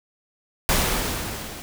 pink noise with level ramp, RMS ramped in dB -19 to -37 dBFS, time 0.69-1.62 s, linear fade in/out 0 ms, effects none

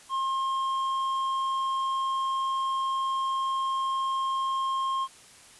sine tone with hard clipping, 1067 Hz, C6, 34 cents sharp, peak -27 dBFS, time 0.09-5.08 s, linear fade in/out 50 ms, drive 5 dB, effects white hiss -52 dBFS RMS until 5.59 s + resampled to 24000 Hz

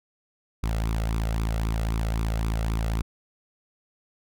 sawtooth tone with flanger, 55.3 Hz, A1, 9 cents sharp, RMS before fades -26 dBFS, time 0.63-3.02 s, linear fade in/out 5 ms, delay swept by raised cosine 0.81 to 1.53 ms, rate 3.8 Hz, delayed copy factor +0.6, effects none

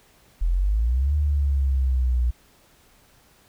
sine exponential two-way sweep, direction up then down, 39.69 to 74.7 to 59.7 Hz, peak -18 dBFS, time 0.41-2.31 s, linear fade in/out 10 ms, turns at 1.15 s, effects pink hiss -57 dBFS RMS until 3.48 s

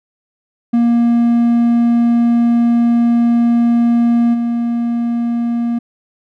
triangle tone with level steps, 235.6 Hz, A#3, 19 cents sharp, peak -7 / -12 dBFS, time 0.73-5.79 s, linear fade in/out 10 ms, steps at 4.33 s, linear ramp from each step 20 ms, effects none

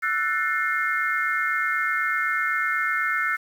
sine chord, F# half-diminished seventh, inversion third, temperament just, 1332 / 1480 / 1776 / 2131 Hz, E6 / F#6 / A6 / C7, +18 / 0 / +16 / +31 cents, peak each -27 dBFS, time 0.02-3.37 s, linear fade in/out 20 ms, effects 8-bit

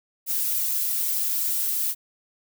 violet noise with flanger, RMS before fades -25 dBFS, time 0.26-1.95 s, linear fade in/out 50 ms, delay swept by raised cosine 1.8 to 3.8 ms, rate 3.1 Hz, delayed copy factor -0.95, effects none

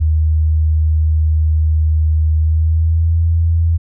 sine tone with pitch glide, 78.2 to 82.8 Hz, D#2 to E2, +9 to +8 cents, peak -10 dBFS, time 0-3.78 s, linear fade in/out 20 ms, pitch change +99 cents, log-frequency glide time 2.36-3.19 s, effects none

